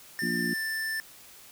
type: tone with pitch glide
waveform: square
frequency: 1794 to 1771.3 Hz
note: A6 to A6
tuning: +33 to +11 cents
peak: -30 dBFS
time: 0.19-1 s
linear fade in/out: 0 ms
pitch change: -22 cents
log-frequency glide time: 0.32-0.61 s
type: harmonic tone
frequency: 58.27 Hz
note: A#1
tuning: in tune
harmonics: 3 / 4 / 5 / 6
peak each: -34 / -32 / -36 / -36 dBFS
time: 0.22-0.54 s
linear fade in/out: 5 ms
effects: white hiss -51 dBFS RMS until 1.51 s